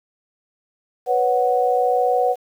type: chord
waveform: sine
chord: B suspended second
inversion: none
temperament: equal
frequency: 493.9 / 554.4 / 740 Hz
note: B4 / C#5 / F#5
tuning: 0 / 0 / 0 cents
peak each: -19 / -24 / -18 dBFS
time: 1.06-2.36 s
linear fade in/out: 50 ms
effects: 8-bit